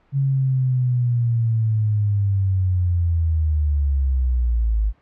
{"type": "linear sweep", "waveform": "sine", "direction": "down", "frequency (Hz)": [138.7, 51.1], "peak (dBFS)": -16, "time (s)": [0.12, 4.93], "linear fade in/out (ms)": 50, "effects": ["pink hiss -59 dBFS RMS until 5.01 s", "low-pass 2000 Hz 12 dB/octave"]}